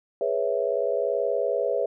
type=chord; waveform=sine; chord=C# minor seventh; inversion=second; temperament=equal with one note detuned; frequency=415.3 / 493.9 / 554.4 / 656.6 Hz; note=G#4 / B4 / C#5 / E5; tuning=0 / 0 / 0 / -7 cents; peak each=-29 / -27 / -27 / -29 dBFS; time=0.21-1.86 s; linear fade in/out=2 ms; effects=none